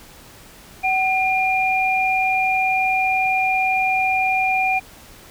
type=tone pair together; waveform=sine; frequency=756 / 2406 Hz; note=F#5 / D7; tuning=+37 / +41 cents; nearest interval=octave + minor sixth; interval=2004 cents; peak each=-19 dBFS; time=0.83-4.8 s; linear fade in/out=20 ms; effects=pink hiss -44 dBFS RMS until 5.3 s